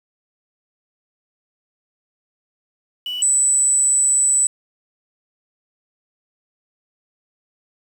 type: tone pair in turn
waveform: sine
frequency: 2960 / 7964 Hz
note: F#7 / B8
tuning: 0 / +14 cents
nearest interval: octave + perfect fourth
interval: 1714 cents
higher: second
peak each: -23 / -13 dBFS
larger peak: second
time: 3.06-3.22 / 3.22-4.47 s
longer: second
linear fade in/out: 2 ms
effects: 7-bit